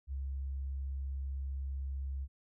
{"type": "tone", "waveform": "sine", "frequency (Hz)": 67.8, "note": "C#2", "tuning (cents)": -38, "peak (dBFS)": -35, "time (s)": [0.07, 2.28], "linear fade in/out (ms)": 50, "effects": []}